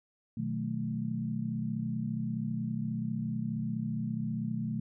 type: chord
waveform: sine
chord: B dominant seventh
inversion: none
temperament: equal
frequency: 123.47 / 155.56 / 185 / 220 Hz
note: B2 / D#3 / F#3 / A3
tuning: 0 / 0 / 0 / 0 cents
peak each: -37 / -38 / -39 / -34 dBFS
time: 0.37-4.8 s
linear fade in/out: 5 ms
effects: none